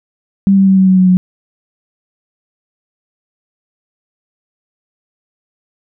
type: tone with pitch steps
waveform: sine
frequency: 196 / 193.75 / 191.52 / 189.32 / 187.15 / 185 / 182.87 Hz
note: G3 / G3 / G3 / F#3 / F#3 / F#3 / F#3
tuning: 0 / -20 / -40 / +40 / +20 / 0 / -20 cents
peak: -5 dBFS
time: 0.47-1.17 s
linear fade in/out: 0 ms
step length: 100 ms
effects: none